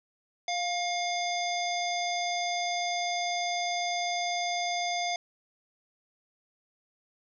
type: harmonic tone with a mistuned harmonic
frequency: 702 Hz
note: F5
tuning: 9 cents sharp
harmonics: 1 / 3 / 5 / 7 / 9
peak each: -30 / -35 / -37 / -38 / -40 dBFS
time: 0.48-5.16 s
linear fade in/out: 2 ms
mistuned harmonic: 3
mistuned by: +35 cents
effects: none